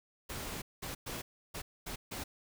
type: noise bursts at uneven times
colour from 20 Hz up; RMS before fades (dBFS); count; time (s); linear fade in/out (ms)
pink; -41; 6; 0.29-0.62 / 0.82-0.95 / 1.06-1.22 / 1.54-1.62 / 1.86-1.96 / 2.11-2.24; 10
effects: none